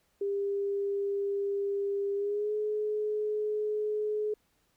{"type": "tone with pitch glide", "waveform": "sine", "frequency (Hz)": [400, 423.8], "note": ["G4", "G#4"], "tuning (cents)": [35, 35], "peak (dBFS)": -28, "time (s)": [0.21, 4.34], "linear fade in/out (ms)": 5, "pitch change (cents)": 100, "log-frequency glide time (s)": [2.15, 2.53], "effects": ["pink hiss -72 dBFS RMS until 4.76 s"]}